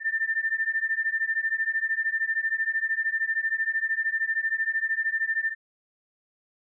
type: beating tone pair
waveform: sine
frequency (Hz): 1784 / 1797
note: A6 / A6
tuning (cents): +23 / +36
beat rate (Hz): 13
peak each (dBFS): -27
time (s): 0-5.55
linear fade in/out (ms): 50
effects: none